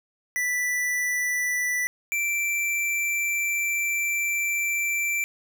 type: tone pair in turn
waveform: square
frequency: 1975.5 / 2343 Hz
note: B6 / D7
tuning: 0 / -5 cents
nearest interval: minor third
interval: 295 cents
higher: second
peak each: -24 dBFS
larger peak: neither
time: 0.36-1.87 / 2.12-5.24 s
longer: second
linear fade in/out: 0 ms
effects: none